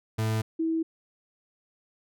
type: tone pair in turn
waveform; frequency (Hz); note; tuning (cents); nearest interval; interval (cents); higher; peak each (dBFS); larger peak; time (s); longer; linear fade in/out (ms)
40% pulse / sine; 110 / 324.7; A2 / E4; 0 / -26; octave + perfect fifth; 1874; second; -24; neither; 0.18-0.42 / 0.59-0.83; neither; 10
effects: none